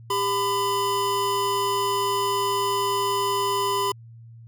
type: tone pair together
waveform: square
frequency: 398.7 / 1004.7 Hz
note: G4 / B5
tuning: +29 / +29 cents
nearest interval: octave + major third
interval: 1600 cents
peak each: -27 / -24 dBFS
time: 0.1-3.92 s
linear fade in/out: 5 ms
effects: added 115 Hz sine -42 dBFS peak until 4.47 s